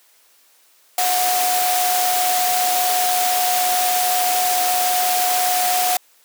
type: tone in noise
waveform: sine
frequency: 728 Hz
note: F#5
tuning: 28 cents flat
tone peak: -18 dBFS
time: 0.98-5.97 s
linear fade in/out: 2 ms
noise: white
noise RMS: -21 dBFS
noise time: 0.98-5.97 s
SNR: 0 dB
effects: white hiss -55 dBFS RMS until 6.24 s + high-pass 400 Hz 12 dB/octave